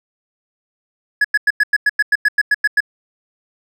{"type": "tone bursts", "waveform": "triangle", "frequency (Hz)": 1690, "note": "G#6", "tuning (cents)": 30, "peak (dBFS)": -8, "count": 13, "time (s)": [1.21, 2.805], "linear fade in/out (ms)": 5, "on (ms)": 35, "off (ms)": 95, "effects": []}